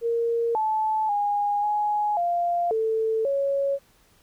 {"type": "tone with pitch steps", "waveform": "sine", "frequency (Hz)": [465.1, 869, 820, 836, 695, 443.7, 555], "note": ["A#4", "A5", "G#5", "G#5", "F5", "A4", "C#5"], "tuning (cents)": [-4, -22, -22, 11, -9, 14, 2], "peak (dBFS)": -21, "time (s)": [0.01, 3.79], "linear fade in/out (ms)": 50, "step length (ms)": 540, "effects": ["pink hiss -60 dBFS RMS until 4.22 s"]}